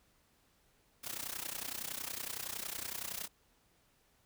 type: noise with amplitude modulation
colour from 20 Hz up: white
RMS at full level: -38 dBFS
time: 1.03-3.28 s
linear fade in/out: 20 ms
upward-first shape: sine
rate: 30.8 Hz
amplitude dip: 85%
effects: pink hiss -71 dBFS RMS until 4.25 s